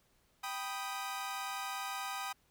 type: chord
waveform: sawtooth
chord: G augmented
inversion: none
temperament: equal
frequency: 784 / 987.8 / 1244.5 Hz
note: G5 / B5 / D#6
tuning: 0 / 0 / 0 cents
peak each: -38 / -40 / -38 dBFS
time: 0.43-2.33 s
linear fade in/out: 10 ms
effects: pink hiss -72 dBFS RMS until 2.5 s